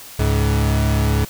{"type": "tone pair together", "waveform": "40% pulse", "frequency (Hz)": [70.8, 106.43], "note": ["C#2", "G#2"], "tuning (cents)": [37, 43], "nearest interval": "perfect fifth", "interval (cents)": 706, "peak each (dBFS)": -17, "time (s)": [0.19, 1.25], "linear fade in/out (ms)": 5, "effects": ["white hiss -38 dBFS RMS until 1.29 s"]}